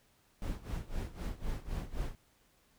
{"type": "noise with tremolo", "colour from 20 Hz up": "brown", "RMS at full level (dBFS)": -35, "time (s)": [0.42, 2.15], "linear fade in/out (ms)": 0, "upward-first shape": "sine", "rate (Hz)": 3.9, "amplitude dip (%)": 85, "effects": ["pink hiss -69 dBFS RMS until 2.78 s"]}